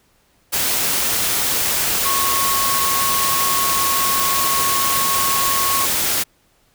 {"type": "tone in noise", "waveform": "sine", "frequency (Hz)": 1098, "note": "C#6", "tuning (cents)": -17, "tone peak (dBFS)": -20, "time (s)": [2.04, 5.86], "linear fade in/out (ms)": 20, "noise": "white", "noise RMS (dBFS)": -19, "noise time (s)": [0.52, 6.24], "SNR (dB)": -4, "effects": ["pink hiss -59 dBFS RMS until 6.74 s"]}